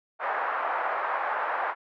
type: band-pass noise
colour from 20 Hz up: pink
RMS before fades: -29 dBFS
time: 0.19-1.75 s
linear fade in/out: 50 ms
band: 670 to 1600 Hz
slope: 24 dB/octave
effects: none